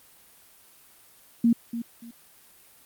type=tone with echo; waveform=sine; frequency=233.1 Hz; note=A#3; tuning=in tune; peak=-16 dBFS; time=1.44-1.53 s; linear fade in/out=5 ms; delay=290 ms; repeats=2; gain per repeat=-12 dB; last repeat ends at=2.11 s; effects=white hiss -55 dBFS RMS until 2.85 s + Opus 32 kbps